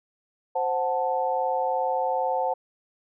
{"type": "chord", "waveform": "sine", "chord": "F# diminished", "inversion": "second", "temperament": "equal with one note detuned", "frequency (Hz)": [523.3, 737.4, 880], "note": ["C5", "F#5", "A5"], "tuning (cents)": [0, -6, 0], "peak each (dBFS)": -27, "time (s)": [0.55, 2.54], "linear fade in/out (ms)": 10, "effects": []}